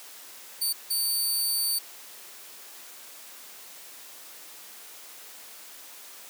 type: tone bursts at uneven times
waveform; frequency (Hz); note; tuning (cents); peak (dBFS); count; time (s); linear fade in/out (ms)
15% pulse; 4570; D8; -48; -18; 2; 0.61-0.73 / 0.9-1.79; 10
effects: white hiss -46 dBFS RMS until 6.29 s + high-pass 300 Hz 12 dB/octave